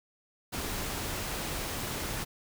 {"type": "noise", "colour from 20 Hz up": "pink", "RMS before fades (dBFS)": -35, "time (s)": [0.52, 2.25], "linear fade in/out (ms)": 20, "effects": []}